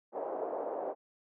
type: band-pass noise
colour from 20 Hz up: pink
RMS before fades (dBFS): -37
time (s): 0.12-0.95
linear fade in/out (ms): 50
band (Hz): 440 to 760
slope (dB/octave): 24
effects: none